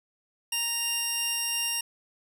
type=tone pair together; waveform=15% pulse; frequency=932.3 / 2794 Hz; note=A#5 / F7; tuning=0 / 0 cents; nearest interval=octave + perfect fifth; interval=1900 cents; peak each=-32 / -20 dBFS; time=0.52-1.81 s; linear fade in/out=5 ms; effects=none